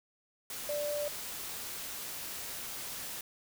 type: tone in noise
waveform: sine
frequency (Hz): 587.3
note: D5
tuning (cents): 0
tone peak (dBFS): -32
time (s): 0.69-1.08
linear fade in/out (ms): 2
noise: white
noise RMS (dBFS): -41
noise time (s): 0.5-3.21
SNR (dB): +6
effects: none